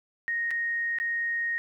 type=tone with dropouts; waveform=sine; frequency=1864.7 Hz; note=A#6; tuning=in tune; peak=-26 dBFS; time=0.28-1.58 s; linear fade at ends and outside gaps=0 ms; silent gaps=0.507-0.512 / 0.986-1 s; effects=11-bit